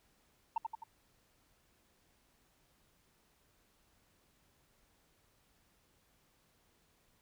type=tone with echo; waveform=sine; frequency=901 Hz; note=A5; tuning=41 cents sharp; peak=-28 dBFS; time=0.56-0.58 s; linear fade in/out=5 ms; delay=86 ms; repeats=3; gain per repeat=-5 dB; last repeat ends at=0.838 s; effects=tanh soft clip ceiling -28 dBFS + pink hiss -72 dBFS RMS until 7.21 s